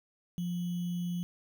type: tone with sample-and-hold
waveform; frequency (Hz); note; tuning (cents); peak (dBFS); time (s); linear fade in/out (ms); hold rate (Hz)
sine; 175.2; F3; +6; -31; 0.38-1.23; 0; 3150
effects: none